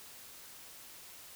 silence, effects white hiss -52 dBFS RMS until 1.35 s

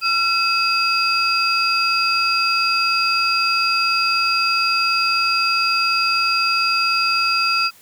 sine tone cluster, 1360 / 2571 / 4799 Hz, F6 / E7 / D8, -46 / -44 / +37 cents, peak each -19 dBFS, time 0.01-7.71 s, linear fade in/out 50 ms, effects tanh soft clip ceiling -9 dBFS + white hiss -49 dBFS RMS until 7.81 s

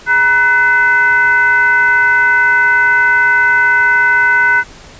sine tone with frequency modulation, 1500 Hz, F#6, 23 cents sharp, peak -7 dBFS, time 0.06-4.64 s, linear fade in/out 50 ms, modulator 544 Hz, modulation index 0.71, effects pink hiss -37 dBFS RMS until 4.99 s + resampled to 16000 Hz

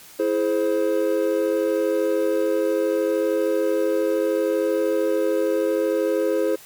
triangle chord, E augmented, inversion none, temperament equal with one note detuned, 329.6 / 422.6 / 523.3 Hz, E4 / G#4 / B#4, 0 / +30 / 0 cents, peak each -22 / -21 / -20 dBFS, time 0.19-6.56 s, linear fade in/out 10 ms, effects white hiss -45 dBFS RMS until 6.65 s + MP3 96 kbps

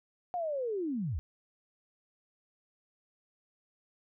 sine linear sweep, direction down, 729 to 58.27 Hz, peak -31 dBFS, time 0.34-1.19 s, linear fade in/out 0 ms, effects none

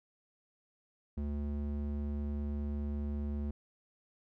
square tone with band-pass filter, 72.6 Hz, D2, 19 cents flat, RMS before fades -36 dBFS, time 1.17-3.51 s, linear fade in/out 5 ms, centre 150 Hz, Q 1.7, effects none

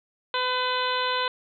harmonic tone, 504 Hz, B4, 35 cents sharp, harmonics 1 / 2 / 3 / 4 / 5 / 6 / 7 / 8, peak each -31 / -27 / -31 / -37 / -36 / -34 / -33 / -34 dBFS, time 0.34-1.28 s, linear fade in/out 2 ms, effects none

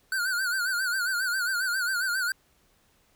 square tone with vibrato, 1484 Hz, F#6, 5 cents sharp, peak -26 dBFS, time 0.12-2.32 s, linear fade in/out 2 ms, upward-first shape sine, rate 7.4 Hz, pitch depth 100 cents each way, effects pink hiss -65 dBFS RMS until 3.15 s

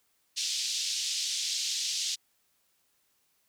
white band-pass noise, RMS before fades -32 dBFS, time 0.36-2.16 s, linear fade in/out 20 ms, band 3200 to 6300 Hz, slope 24 dB/octave, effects white hiss -72 dBFS RMS until 3.48 s

